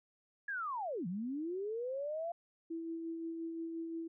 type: linear two-way sweep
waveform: sine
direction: down then up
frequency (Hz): 1700 to 164.81 to 693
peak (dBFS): -36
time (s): 0.48-2.32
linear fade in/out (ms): 5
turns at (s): 1.07
type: tone with tremolo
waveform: sine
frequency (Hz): 329.6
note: E4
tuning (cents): 0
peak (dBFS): -37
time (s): 2.7-4.08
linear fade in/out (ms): 10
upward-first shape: sine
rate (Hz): 5.7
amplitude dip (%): 30
effects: none